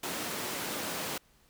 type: high-pass noise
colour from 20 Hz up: pink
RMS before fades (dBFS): -36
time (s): 0.03-1.18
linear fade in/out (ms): 5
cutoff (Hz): 210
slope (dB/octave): 12
effects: pink hiss -65 dBFS RMS until 1.49 s